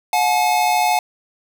square tone pair together, 721.9 / 855 Hz, F#5 / A5, -43 / -50 cents, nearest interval minor third, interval 293 cents, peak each -18 dBFS, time 0.13-0.99 s, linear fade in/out 2 ms, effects none

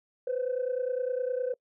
sine tone pair together, 496.6 / 526.4 Hz, B4 / C5, +9 / +10 cents, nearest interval minor second, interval 101 cents, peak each -28 / -31 dBFS, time 0.27-1.54 s, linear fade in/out 5 ms, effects noise-tail reverb RT60 0.1 s tail -26 dB re dry + tanh soft clip ceiling -23 dBFS

